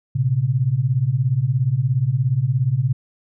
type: beating tone pair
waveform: sine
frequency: 117.3 / 134.3 Hz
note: A#2 / C3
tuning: +11 / +46 cents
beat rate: 17 Hz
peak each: -20 / -18 dBFS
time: 0.15-2.93 s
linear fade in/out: 10 ms
effects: none